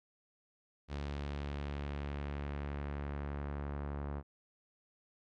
sawtooth tone with low-pass filter sweep, 71.6 Hz, D2, 43 cents flat, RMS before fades -40 dBFS, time 0.88-4.23 s, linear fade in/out 50 ms, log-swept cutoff 4400 to 1200 Hz, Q 1.1, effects none

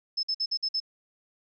sine tone bursts, 5230 Hz, E8, 15 cents flat, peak -25 dBFS, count 6, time 0.17-0.802 s, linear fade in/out 10 ms, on 62 ms, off 52 ms, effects none

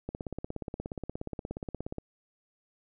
click train, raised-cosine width 2 ms, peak -22 dBFS, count 33, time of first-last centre 0.09-1.983 s, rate 16.9 Hz, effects none

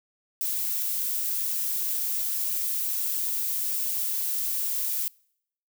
violet noise, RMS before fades -28 dBFS, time 0.41-5.08 s, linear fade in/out 0 ms, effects noise-tail reverb RT60 0.7 s tail -26 dB re dry

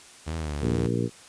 sawtooth tone with vibrato, 76.7 Hz, D#2, 24 cents flat, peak -25 dBFS, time 0.26-0.88 s, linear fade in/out 20 ms, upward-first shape triangle, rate 2.5 Hz, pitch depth 120 cents each way
harmonic tone, 58.8 Hz, A#1, 16 cents sharp, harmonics 2 / 3 / 4 / 5 / 6 / 7 / 8, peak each -28 / -30 / -31 / -32 / -33 / -33 / -34 dBFS, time 0.6-1.1 s, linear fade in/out 50 ms
effects white hiss -49 dBFS RMS until 1.28 s + resampled to 22050 Hz

